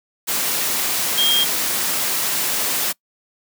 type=tone in noise; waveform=sine; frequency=3225 Hz; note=G7; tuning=48 cents sharp; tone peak=-14 dBFS; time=1.17-1.45 s; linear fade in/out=20 ms; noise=white; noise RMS=-21 dBFS; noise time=0.27-2.93 s; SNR=+4 dB; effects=noise-tail reverb RT60 0.1 s tail -24 dB re dry + high-pass 150 Hz 12 dB/octave